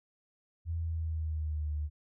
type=tone with pitch glide; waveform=sine; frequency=83.1 to 74.89 Hz; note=E2 to D2; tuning=+15 to +34 cents; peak=-31 dBFS; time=0.65-1.9 s; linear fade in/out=50 ms; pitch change=-181 cents; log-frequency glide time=0.77-1.73 s; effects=none